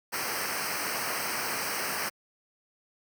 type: noise with comb filter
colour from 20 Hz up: pink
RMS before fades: -32 dBFS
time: 0.12-2.1 s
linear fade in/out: 20 ms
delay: 0.28 ms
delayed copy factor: -0.9
effects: high-pass 100 Hz 12 dB/octave